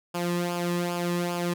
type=tone with flanger; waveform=sawtooth; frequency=174.61 Hz; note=F3; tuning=in tune; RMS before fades=-28 dBFS; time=0.14-1.54 s; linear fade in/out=10 ms; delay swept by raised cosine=0.5 to 1.4 ms; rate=2.5 Hz; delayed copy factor=-0.65; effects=none